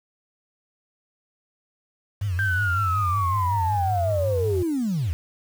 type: tone with vibrato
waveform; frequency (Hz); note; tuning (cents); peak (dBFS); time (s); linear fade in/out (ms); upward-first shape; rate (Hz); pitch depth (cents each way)
sine; 94.9; F#2; +44; -22; 2.21-4.63; 10; triangle; 5.4; 190
type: linear sweep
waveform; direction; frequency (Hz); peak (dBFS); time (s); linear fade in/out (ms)
sine; down; 1582 to 69.3; -21; 2.39-5.13; 0
effects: tanh soft clip ceiling -14 dBFS + 7-bit